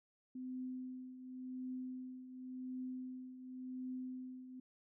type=tone with tremolo; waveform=sine; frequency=255.6 Hz; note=C4; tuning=40 cents flat; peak=-40 dBFS; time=0.35-4.6 s; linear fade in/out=5 ms; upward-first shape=triangle; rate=0.91 Hz; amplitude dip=70%; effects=none